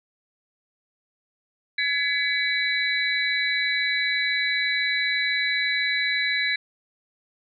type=tone cluster; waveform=sine; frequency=1692 / 2018 / 2270 / 3958 Hz; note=G#6 / B6 / C#7 / B7; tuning=+32 / +37 / +41 / +3 cents; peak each=-27 dBFS; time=1.78-6.56 s; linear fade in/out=5 ms; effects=none